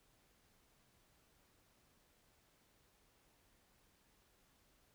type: silence
effects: pink hiss -73 dBFS RMS until 4.94 s